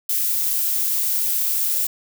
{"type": "noise", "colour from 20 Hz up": "violet", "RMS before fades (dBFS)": -21, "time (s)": [0.09, 1.87], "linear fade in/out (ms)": 5, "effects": []}